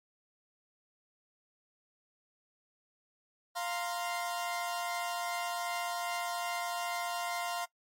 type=chord; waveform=sawtooth; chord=F suspended fourth; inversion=none; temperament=equal; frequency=698.5 / 932.3 / 1046.5 Hz; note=F5 / Bb5 / C6; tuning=0 / 0 / 0 cents; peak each=-32 / -38 / -36 dBFS; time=3.55-7.66 s; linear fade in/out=20 ms; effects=noise-tail reverb RT60 0.1 s tail -20 dB re dry + MP3 64 kbps